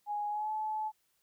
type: tone with pitch glide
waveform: sine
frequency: 830 to 862.8 Hz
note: G#5 to A5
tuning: -1 to -34 cents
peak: -32 dBFS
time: 0.06-0.92 s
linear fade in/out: 50 ms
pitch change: +67 cents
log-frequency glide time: 0.29-0.51 s
effects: white hiss -75 dBFS RMS until 1.22 s